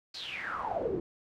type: noise with band-pass filter sweep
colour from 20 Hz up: brown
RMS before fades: -35 dBFS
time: 0.14-1 s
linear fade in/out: 5 ms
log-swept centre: 4600 to 310 Hz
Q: 9.1
effects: none